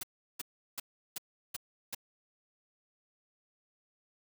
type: noise bursts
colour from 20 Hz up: white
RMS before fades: -38 dBFS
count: 6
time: 0.01-1.948 s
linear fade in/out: 5 ms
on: 23 ms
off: 360 ms
effects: none